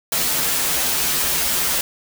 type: noise with comb filter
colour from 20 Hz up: white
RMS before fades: -20 dBFS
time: 0.12-1.81 s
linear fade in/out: 2 ms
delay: 9.8 ms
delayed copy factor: -0.9
effects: none